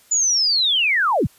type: linear sweep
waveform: sine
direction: down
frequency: 7040 to 51.91 Hz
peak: -15 dBFS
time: 0.11-1.27 s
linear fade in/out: 10 ms
effects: white hiss -53 dBFS RMS until 1.38 s + resampled to 32000 Hz